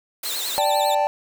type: high-pass noise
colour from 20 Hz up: white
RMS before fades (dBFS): -30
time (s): 0.23-0.59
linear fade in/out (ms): 5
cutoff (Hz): 310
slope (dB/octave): 24
type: tone with vibrato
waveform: sawtooth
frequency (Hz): 3906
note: B7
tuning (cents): -20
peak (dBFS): -24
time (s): 0.25-0.95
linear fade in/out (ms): 5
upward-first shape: triangle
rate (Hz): 10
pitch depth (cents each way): 200
type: chord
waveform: triangle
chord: D suspended fourth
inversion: none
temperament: equal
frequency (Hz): 587.3 / 784 / 880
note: D5 / G5 / A5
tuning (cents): 0 / 0 / 0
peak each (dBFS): -20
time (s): 0.58-1.07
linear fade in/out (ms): 0
effects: none